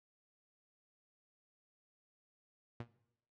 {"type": "tone with exponential decay", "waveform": "sawtooth", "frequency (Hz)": 117.9, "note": "A#2", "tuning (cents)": 20, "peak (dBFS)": -35, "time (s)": [2.8, 2.88], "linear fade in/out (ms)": 5, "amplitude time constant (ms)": 17, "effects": ["noise-tail reverb RT60 0.8 s tail -19 dB re dry", "low-pass 3000 Hz 12 dB/octave"]}